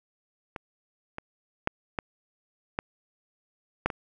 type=clicks; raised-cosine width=0.5 ms; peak=-20 / -20 / -9 / -13 / -12 / -9 / -18 dBFS; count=7; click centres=0.562 / 1.184 / 1.674 / 1.988 / 2.789 / 3.86 / 3.902 s; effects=none